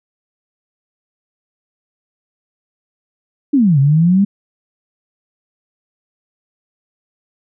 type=exponential two-way sweep; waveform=sine; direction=down then up; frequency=302.6 to 133.5 to 205.5 Hz; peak=-8 dBFS; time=3.53-4.25 s; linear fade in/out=10 ms; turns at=3.79 s; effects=none